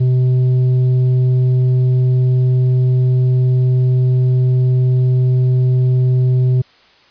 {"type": "tone with tanh clipping", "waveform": "sine", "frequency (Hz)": 127.2, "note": "C3", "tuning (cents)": -48, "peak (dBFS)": -11, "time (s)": [0, 6.62], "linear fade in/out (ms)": 10, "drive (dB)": 5, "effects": ["white hiss -49 dBFS RMS until 7.1 s", "resampled to 11025 Hz"]}